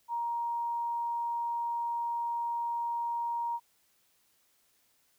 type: tone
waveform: sine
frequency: 940 Hz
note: A#5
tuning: 14 cents sharp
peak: -30 dBFS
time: 0.08-3.6 s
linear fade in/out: 50 ms
effects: white hiss -70 dBFS RMS until 5.18 s